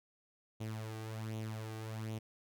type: tone with flanger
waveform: sawtooth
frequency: 110 Hz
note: A2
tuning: in tune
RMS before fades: -42 dBFS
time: 0.6-2.19 s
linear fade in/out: 10 ms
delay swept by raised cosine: 0.3 to 2.6 ms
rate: 1.3 Hz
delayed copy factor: +0.6
effects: none